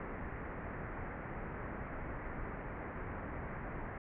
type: low-pass noise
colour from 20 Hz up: pink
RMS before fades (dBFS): -43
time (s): 0-3.98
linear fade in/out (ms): 2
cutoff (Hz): 2100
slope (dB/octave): 48
effects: none